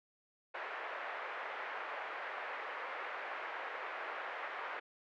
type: band-pass noise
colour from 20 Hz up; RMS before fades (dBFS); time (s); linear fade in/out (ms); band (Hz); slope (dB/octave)
white; -43; 0.54-4.8; 10; 470 to 2000; 24
effects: none